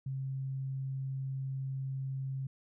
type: tone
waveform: sine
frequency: 134 Hz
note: C3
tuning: 42 cents sharp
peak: -34 dBFS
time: 0.06-2.47 s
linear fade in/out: 5 ms
effects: none